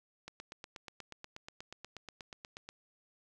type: click train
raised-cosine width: 0.2 ms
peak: -28 dBFS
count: 21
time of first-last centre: 0.28-2.69 s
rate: 8.3 Hz
effects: none